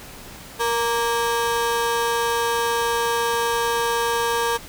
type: ring-modulated tone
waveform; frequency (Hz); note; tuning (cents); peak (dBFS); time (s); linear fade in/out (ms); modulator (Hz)
30% pulse; 698.5; F5; 0; -14; 0.59-4.58; 20; 230
effects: pink hiss -40 dBFS RMS until 4.68 s